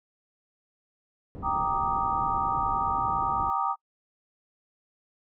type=low-pass noise; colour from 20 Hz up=pink; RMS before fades=-38 dBFS; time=1.35-3.5 s; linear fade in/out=0 ms; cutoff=410 Hz; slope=12 dB/octave
type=chord; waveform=sine; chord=Eb major seventh; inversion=first; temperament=equal; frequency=784 / 932.3 / 1174.7 / 1244.5 Hz; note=G5 / Bb5 / D6 / Eb6; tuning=0 / 0 / 0 / 0 cents; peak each=-30 dBFS; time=1.42-3.76 s; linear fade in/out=50 ms
effects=noise-tail reverb RT60 0.1 s tail -26 dB re dry